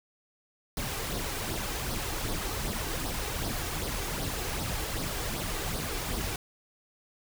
pink noise with flanger, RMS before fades -33 dBFS, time 0.77-6.36 s, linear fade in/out 2 ms, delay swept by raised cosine 0.2 to 2.6 ms, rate 2.6 Hz, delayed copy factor +0.55, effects none

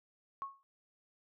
sine tone with exponential decay, 1097 Hz, C#6, 18 cents flat, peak -34 dBFS, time 0.42-0.63 s, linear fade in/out 0 ms, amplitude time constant 44 ms, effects none

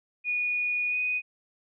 sine tone with pitch glide, 2457 to 2488 Hz, D#7 to D#7, -22 to -1 cents, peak -25 dBFS, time 0.24-1.22 s, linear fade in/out 50 ms, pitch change +21 cents, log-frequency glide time 0.89-0.97 s, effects none

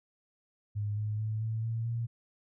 sine tone with pitch steps, 103.83 / 106.26 / 108.74 / 111.28 / 113.88 / 116.55 Hz, G#2 / G#2 / A2 / A2 / A#2 / A#2, 0 / +40 / -20 / +20 / -40 / 0 cents, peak -30 dBFS, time 0.75-2.07 s, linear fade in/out 20 ms, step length 220 ms, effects none

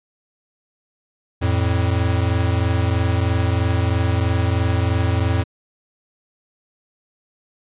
square tone pair together, 87.31 / 110.39 Hz, F2 / A2, 0 / +6 cents, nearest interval major third, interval 406 cents, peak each -19 / -21 dBFS, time 1.41-5.44 s, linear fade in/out 20 ms, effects resampled to 8000 Hz

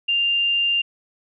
sine tone, 2794 Hz, F7, in tune, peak -17 dBFS, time 0.08-0.82 s, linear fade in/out 10 ms, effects none

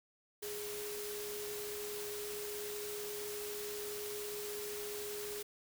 sine tone in noise, 415.3 Hz, G#4, in tune, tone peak -42 dBFS, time 0.42-5.43 s, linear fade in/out 10 ms, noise white, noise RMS -45 dBFS, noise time 0.42-5.43 s, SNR 0 dB, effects none

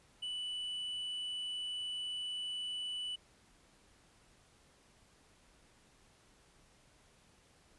triangle tone, 2972 Hz, F#7, 7 cents sharp, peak -36 dBFS, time 0.22-3.16 s, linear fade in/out 10 ms, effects pink hiss -66 dBFS RMS until 7.78 s + resampled to 24000 Hz

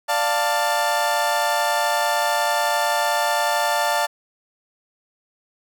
30% pulse chord, D minor, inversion none, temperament equal with one note detuned, 587.3 / 698.5 / 887.1 Hz, D5 / F5 / A5, 0 / 0 / +14 cents, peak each -22 / -21 / -19 dBFS, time 0.08-4.07 s, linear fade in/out 20 ms, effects none

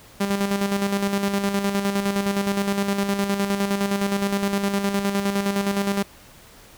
sawtooth tone with tremolo, 199.1 Hz, G3, 27 cents sharp, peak -15 dBFS, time 0.2-6.03 s, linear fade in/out 10 ms, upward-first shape square, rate 9.7 Hz, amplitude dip 50%, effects pink hiss -48 dBFS RMS until 6.77 s

